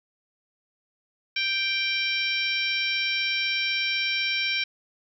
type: harmonic tone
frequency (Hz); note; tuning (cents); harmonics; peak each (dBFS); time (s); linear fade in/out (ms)
784; G5; 0; 2 / 3 / 4 / 5 / 6 / 7; -35 / -26 / -31 / -32 / -38 / -33; 1.36-4.64; 5
effects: 10-bit